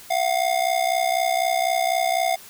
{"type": "ring-modulated tone", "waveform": "square", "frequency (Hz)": 710, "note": "F5", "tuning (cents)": 28, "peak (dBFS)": -17, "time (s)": [0.1, 2.36], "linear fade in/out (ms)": 10, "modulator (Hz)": 32, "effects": ["white hiss -44 dBFS RMS until 2.49 s"]}